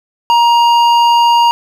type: tone with hard clipping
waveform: sine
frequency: 942 Hz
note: A#5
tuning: 18 cents sharp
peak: -8 dBFS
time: 0.3-1.51 s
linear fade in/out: 0 ms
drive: 10 dB
effects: none